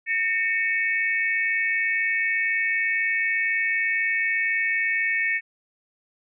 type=tone cluster; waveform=sine; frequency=1823 / 2229 / 2595 Hz; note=A#6 / C#7 / E7; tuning=-39 / +9 / -28 cents; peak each=-24 / -24 / -32 dBFS; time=0.06-5.41 s; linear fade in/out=50 ms; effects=none